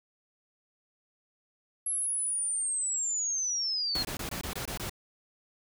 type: linear sweep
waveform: sine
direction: down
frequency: 11175 to 4186 Hz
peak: -28 dBFS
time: 1.86-4.03 s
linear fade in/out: 5 ms
type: noise bursts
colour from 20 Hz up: pink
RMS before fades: -36 dBFS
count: 8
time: 3.95-4.896 s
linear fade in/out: 2 ms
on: 99 ms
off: 22 ms
effects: none